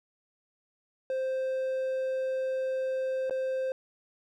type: tone with dropouts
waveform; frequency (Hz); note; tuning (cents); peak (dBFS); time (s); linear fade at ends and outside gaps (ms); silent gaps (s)
triangle; 523.3; C5; 0; -26; 1.1-3.72; 1; 3.297-3.308
effects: none